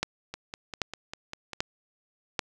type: two click trains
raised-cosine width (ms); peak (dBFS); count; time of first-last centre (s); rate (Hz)
0.2; -19 / -9; 7 / 4; 0.34-1.533 / 0.03-2.392; 5.03 / 1.27
effects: none